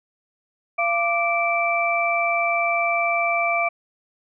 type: tone cluster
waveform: sine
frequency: 685 / 1176 / 2331 Hz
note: F5 / D6 / D7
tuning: -34 / +2 / -14 cents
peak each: -22 / -26 / -22 dBFS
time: 0.78-3.69 s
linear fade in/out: 10 ms
effects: none